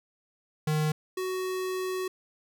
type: tone pair in turn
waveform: square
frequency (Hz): 153.6 / 372.1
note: D#3 / F#4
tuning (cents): -22 / +10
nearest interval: octave + minor third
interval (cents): 1532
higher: second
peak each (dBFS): -25 / -30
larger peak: first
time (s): 0.67-0.92 / 1.17-2.08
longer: second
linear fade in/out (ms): 5
effects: none